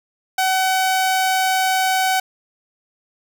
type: tone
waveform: sawtooth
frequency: 755 Hz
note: F#5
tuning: 35 cents sharp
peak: -12 dBFS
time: 0.38-2.2 s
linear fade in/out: 5 ms
effects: 7-bit

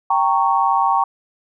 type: chord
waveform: sine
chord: G diminished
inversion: none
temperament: equal with one note detuned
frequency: 784 / 922.7 / 1108.7 Hz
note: G5 / Bb5 / Db6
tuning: 0 / -18 / 0 cents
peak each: -18 dBFS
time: 0.1-1.04 s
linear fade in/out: 5 ms
effects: none

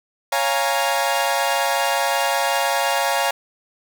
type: chord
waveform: sawtooth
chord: Bb minor seventh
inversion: first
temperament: equal with one note detuned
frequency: 554.4 / 698.5 / 826.8 / 932.3 Hz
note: Db5 / F5 / Ab5 / Bb5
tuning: 0 / 0 / -8 / 0 cents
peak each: -20 dBFS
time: 0.32-3.31 s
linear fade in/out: 5 ms
effects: none

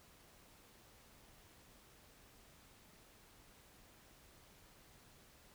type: silence
effects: pink hiss -64 dBFS RMS until 5.54 s

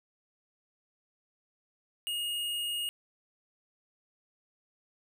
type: tone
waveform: square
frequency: 2861 Hz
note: F7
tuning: 41 cents sharp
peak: -32 dBFS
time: 2.07-2.89 s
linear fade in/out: 0 ms
effects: none

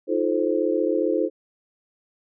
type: chord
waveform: sine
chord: F dominant seventh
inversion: third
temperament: just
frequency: 314.3 / 349.2 / 436.5 / 523.8 Hz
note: Eb4 / F4 / A4 / C5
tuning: +18 / 0 / -14 / +2 cents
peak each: -25 dBFS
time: 0.07-1.3 s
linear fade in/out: 50 ms
effects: none

